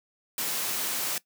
white noise, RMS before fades -30 dBFS, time 0.38-1.18 s, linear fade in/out 2 ms, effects noise-tail reverb RT60 0.1 s tail -19 dB re dry + high-pass 150 Hz 12 dB/octave

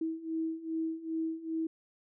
sine beating tone pair, 321.7 / 324.2 Hz, E4 / E4, -42 / -29 cents, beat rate 2.5 Hz, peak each -37 / -34 dBFS, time 0.01-1.67 s, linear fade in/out 5 ms, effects none

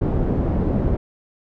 pink low-pass noise, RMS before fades -20 dBFS, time 0.01-0.97 s, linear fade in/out 10 ms, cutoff 450 Hz, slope 12 dB/octave, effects none

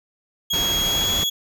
35% pulse tone with pitch glide, 3300 to 3350 Hz, G#7 to G#7, -12 to +14 cents, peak -18 dBFS, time 0.5-1.3 s, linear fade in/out 10 ms, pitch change +26 cents, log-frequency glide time 0.78-1.18 s
pink low-pass noise, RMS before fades -28 dBFS, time 0.53-1.24 s, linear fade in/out 5 ms, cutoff 7500 Hz, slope 24 dB/octave
effects none

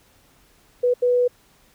sine tone bursts at uneven times, 491.8 Hz, B4, 7 cents flat, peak -15 dBFS, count 2, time 0.83-0.94 / 1.02-1.28 s, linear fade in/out 10 ms, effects pink hiss -57 dBFS RMS until 1.74 s

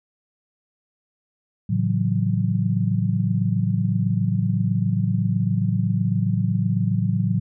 sine chord, F# minor seventh, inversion first, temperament just, 111 / 138.75 / 166.5 / 185 Hz, A2 / C#3 / E3 / F#3, +16 / +2 / +18 / 0 cents, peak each -22 / -26 / -26 / -23 dBFS, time 1.69-7.4 s, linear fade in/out 10 ms, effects none

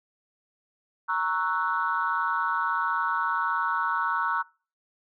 sine chord, F# dominant seventh, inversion first, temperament equal, 932.3 / 1108.7 / 1318.5 / 1480 Hz, A#5 / C#6 / E6 / F#6, 0 / 0 / 0 / 0 cents, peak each -29 dBFS, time 1.08-4.43 s, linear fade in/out 20 ms, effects noise-tail reverb RT60 0.4 s tail -26 dB re dry + tanh soft clip ceiling -14 dBFS

